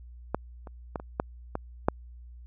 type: clicks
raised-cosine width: 1 ms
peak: -12 / -29 / -17 / -26 / -11 / -16 / -7 dBFS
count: 7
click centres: 0.346 / 0.672 / 0.958 / 0.999 / 1.199 / 1.554 / 1.885 s
effects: added 60 Hz sine -44 dBFS peak until 2.46 s